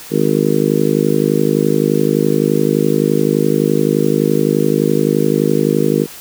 harmonic tone, 51.7 Hz, G#1, 7 cents flat, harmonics 3 / 4 / 5 / 6 / 7 / 8 / 9, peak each -19 / -19 / -19 / -19 / -19 / -19 / -19 dBFS, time 0.1-6.07 s, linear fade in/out 50 ms, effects white hiss -34 dBFS RMS until 6.2 s

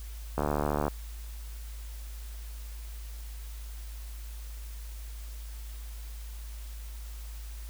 click train, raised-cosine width 1 ms, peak -14 dBFS, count 38, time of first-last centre 0.38-0.881 s, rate 73.9 Hz, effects added 54 Hz sine -38 dBFS peak until 7.69 s + white hiss -52 dBFS RMS until 7.69 s

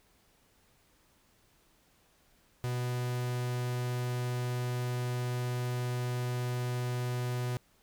45% pulse tone, 123.6 Hz, B2, 2 cents sharp, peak -31 dBFS, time 2.64-7.57 s, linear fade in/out 0 ms, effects pink hiss -67 dBFS RMS until 7.82 s

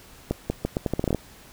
accelerating click train, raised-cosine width 2 ms, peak -10 dBFS, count 12, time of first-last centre 0.31-1.147 s, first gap 190 ms, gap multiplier 0.79, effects pink hiss -49 dBFS RMS until 1.52 s

